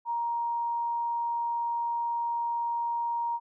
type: tone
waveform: sine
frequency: 939 Hz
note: A#5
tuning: 12 cents sharp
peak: -27 dBFS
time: 0.05-3.4 s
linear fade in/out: 50 ms
effects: none